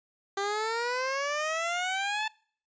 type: exponential sweep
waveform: 15% pulse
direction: up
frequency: 392 to 880 Hz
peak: -22 dBFS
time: 0.37-2.28 s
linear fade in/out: 5 ms
effects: noise-tail reverb RT60 0.5 s tail -24 dB re dry + resampled to 16000 Hz